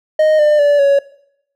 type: tone with pitch steps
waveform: triangle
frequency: 620 / 599.2 / 579.1 / 559.7 Hz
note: D#5 / D5 / D5 / C#5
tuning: -6 / +35 / -24 / +17 cents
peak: -6 dBFS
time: 0.19-0.99 s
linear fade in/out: 5 ms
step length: 200 ms
effects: noise-tail reverb RT60 0.7 s tail -19 dB re dry